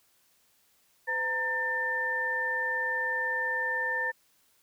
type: tone cluster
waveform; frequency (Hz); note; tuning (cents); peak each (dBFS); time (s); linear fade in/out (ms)
sine; 508 / 924 / 1790; B4 / A#5 / A6; +49 / -16 / +29; -37 / -36 / -28; 1.07-4.12; 20
effects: white hiss -67 dBFS RMS until 4.62 s